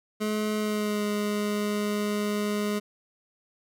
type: tone with pitch glide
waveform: 25% pulse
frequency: 213.1 to 207.9 Hz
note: G#3 to G#3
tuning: +45 to +2 cents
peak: -22 dBFS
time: 0.2-2.8 s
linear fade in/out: 20 ms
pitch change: -43 cents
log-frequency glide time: 0.59-1.04 s
effects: none